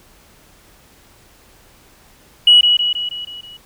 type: tone with echo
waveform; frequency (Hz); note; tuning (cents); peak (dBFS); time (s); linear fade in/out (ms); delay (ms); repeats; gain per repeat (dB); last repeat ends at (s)
sine; 2924; F#7; -21; -4; 2.47-2.61; 5; 160; 6; -5; 3.57
effects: tanh soft clip ceiling 0 dBFS + pink hiss -49 dBFS RMS until 3.65 s